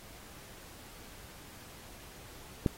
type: click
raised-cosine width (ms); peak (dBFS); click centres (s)
3; -13; 2.662
effects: pink hiss -52 dBFS RMS until 2.77 s + AAC 48 kbps